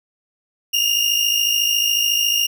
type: tone pair together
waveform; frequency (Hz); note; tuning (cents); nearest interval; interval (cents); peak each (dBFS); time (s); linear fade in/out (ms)
30% pulse; 2794 / 2848; F7 / F7; 0 / +33; unison; 33; -16; 0.73-2.47; 10
effects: none